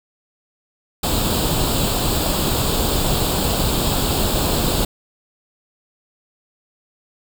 pink noise with comb filter, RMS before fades -19 dBFS, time 1.03-4.85 s, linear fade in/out 5 ms, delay 0.25 ms, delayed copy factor +0.7, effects none

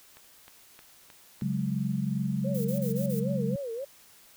click train, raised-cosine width 0.3 ms, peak -33 dBFS, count 5, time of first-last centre 0.17-1.412 s, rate 3.22 Hz
sine chord, C# suspended fourth, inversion none, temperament equal, 138.59 / 185 / 207.7 Hz, C#3 / F#3 / G#3, 0 / 0 / 0 cents, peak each -31 dBFS, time 1.42-3.56 s, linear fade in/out 2 ms
sine tone with vibrato, 507 Hz, B4, 45 cents sharp, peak -32 dBFS, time 2.44-3.85 s, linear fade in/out 10 ms, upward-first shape sine, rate 3.7 Hz, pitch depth 200 cents each way
violet noise bursts, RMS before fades -41 dBFS, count 5, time 2.54-3.202 s, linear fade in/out 10 ms, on 110 ms, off 28 ms
effects white hiss -56 dBFS RMS until 4.36 s

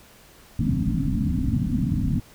white low-pass noise, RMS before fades -23 dBFS, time 0.59-2.2 s, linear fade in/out 5 ms, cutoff 280 Hz, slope 96 dB/octave, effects pink hiss -51 dBFS RMS until 2.34 s

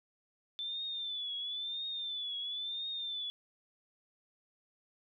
sine tone with vibrato, 3519 Hz, A7, in tune, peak -36 dBFS, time 0.59-3.3 s, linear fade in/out 0 ms, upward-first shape triangle, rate 0.98 Hz, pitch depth 100 cents each way, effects none

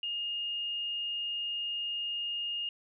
sine tone, 2840 Hz, F7, 28 cents sharp, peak -32 dBFS, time 0.03-2.69 s, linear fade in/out 2 ms, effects none

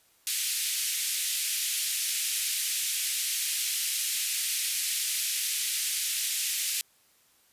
white band-pass noise, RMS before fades -30 dBFS, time 0.27-6.81 s, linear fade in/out 0 ms, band 2200 to 13000 Hz, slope 24 dB/octave, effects white hiss -64 dBFS RMS until 7.52 s + resampled to 32000 Hz

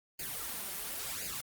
white noise with flanger, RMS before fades -39 dBFS, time 0.19-1.41 s, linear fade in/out 5 ms, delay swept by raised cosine 0.43 to 5.23 ms, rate 0.95 Hz, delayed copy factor +0.8, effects Opus 32 kbps

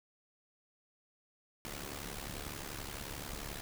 pink noise with amplitude modulation, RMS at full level -40 dBFS, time 1.65-3.61 s, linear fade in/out 0 ms, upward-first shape sine, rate 71.4 Hz, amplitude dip 75%, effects none

